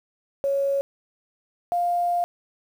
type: tone pair in turn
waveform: sine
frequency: 554.4 / 700.6 Hz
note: C#5 / F5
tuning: 0 / +5 cents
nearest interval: major third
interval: 405 cents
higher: second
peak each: -20 dBFS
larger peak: neither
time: 0.44-0.81 / 1.72-2.24 s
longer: second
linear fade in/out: 0 ms
effects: 8-bit